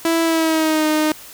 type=tone with pitch glide; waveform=sawtooth; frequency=330 to 307.9 Hz; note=E4 to D#4; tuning=+2 to -18 cents; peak=-11 dBFS; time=0.05-1.12 s; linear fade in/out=2 ms; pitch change=-120 cents; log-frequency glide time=0.23-0.87 s; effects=white hiss -39 dBFS RMS until 1.33 s